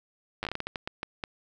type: slowing click train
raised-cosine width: 0.3 ms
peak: -16 dBFS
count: 13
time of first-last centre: 0.43-1.238 s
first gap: 9 ms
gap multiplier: 1.33
effects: none